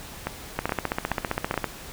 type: two click trains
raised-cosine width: 0.5 ms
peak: -9 / -11 dBFS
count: 17 / 4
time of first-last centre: 0.59-1.643 / 0.27-1.541 s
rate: 15.2 / 2.36 Hz
effects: pink hiss -41 dBFS RMS until 1.92 s